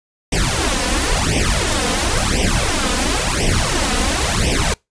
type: noise with flanger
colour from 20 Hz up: pink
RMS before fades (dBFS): -17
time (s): 0.32-4.74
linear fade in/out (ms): 5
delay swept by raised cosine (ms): 0.35 to 4.05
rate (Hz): 0.96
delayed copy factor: +0.95
effects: noise-tail reverb RT60 0.2 s tail -26 dB re dry + resampled to 22050 Hz